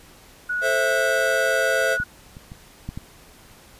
sine tone, 1463 Hz, F#6, 20 cents flat, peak -22 dBFS, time 0.49-2.04 s, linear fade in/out 10 ms
square chord, A minor, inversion none, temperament just, 440 / 528 / 660 Hz, A4 / C5 / E5, 0 / +16 / +2 cents, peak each -29 / -24 / -25 dBFS, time 0.61-1.98 s, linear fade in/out 50 ms
clicks, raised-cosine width 5 ms, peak -19 / -27 / -25 / -17 / -19 dBFS, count 5, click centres 2.001 / 2.369 / 2.519 / 2.89 / 2.975 s
effects pink hiss -49 dBFS RMS until 3.79 s + resampled to 32000 Hz

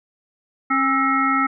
harmonic tone with a mistuned harmonic, 270 Hz, C#4, 45 cents flat, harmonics 1 / 3 / 5 / 7 / 8, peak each -22 / -28 / -18 / -27 / -26 dBFS, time 0.7-1.47 s, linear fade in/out 10 ms, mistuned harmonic 5, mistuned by -43 cents, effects none

